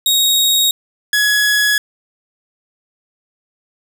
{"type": "tone pair in turn", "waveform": "sawtooth", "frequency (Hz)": [3766, 1683.4], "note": ["A#7", "G#6"], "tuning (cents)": [17, 23], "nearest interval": "octave + major second", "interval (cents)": 1394, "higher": "first", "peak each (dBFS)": -8, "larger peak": "neither", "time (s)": [[0.06, 0.71], [1.13, 1.78]], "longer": "neither", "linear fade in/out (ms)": 2, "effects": []}